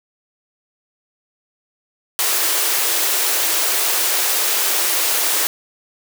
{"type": "high-pass noise", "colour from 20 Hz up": "white", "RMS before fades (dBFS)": -18, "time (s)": [2.19, 5.47], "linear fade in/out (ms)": 0, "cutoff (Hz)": 310, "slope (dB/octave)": 96, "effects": []}